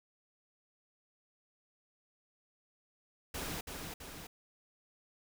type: noise with echo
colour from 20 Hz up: pink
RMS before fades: -40 dBFS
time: 3.34-3.61 s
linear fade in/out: 5 ms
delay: 330 ms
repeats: 2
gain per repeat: -4 dB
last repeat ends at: 4.27 s
effects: none